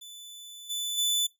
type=tone with level steps; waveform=sawtooth; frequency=3495 Hz; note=A7; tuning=12 cents flat; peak=-40 / -27 / -21 dBFS; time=0.01-1.27 s; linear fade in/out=10 ms; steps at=0.69 / 0.97 s; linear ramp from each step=20 ms; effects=noise-tail reverb RT60 0.2 s tail -21 dB re dry